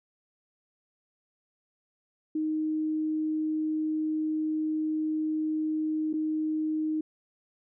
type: tone with dropouts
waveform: sine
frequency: 311.1 Hz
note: D#4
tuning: in tune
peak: -26 dBFS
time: 2.35-7.01 s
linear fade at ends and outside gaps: 5 ms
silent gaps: 6.13-6.137 s
effects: none